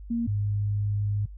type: tone pair in turn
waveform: sine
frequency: 233.1 / 102.76 Hz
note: A#3 / G#2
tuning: 0 / -18 cents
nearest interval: octave + major second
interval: 1418 cents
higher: first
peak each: -24 dBFS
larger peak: neither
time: 0.1-0.27 / 0.27-1.26 s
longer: second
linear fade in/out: 10 ms
effects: noise-tail reverb RT60 0.1 s tail -24 dB re dry + added 50 Hz sine -39 dBFS peak until 1.37 s